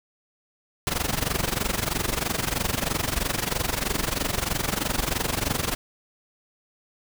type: noise with amplitude modulation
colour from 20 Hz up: pink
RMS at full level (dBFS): -23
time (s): 0.87-5.75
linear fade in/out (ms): 0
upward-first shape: sine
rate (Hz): 23.1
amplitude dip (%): 85
effects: none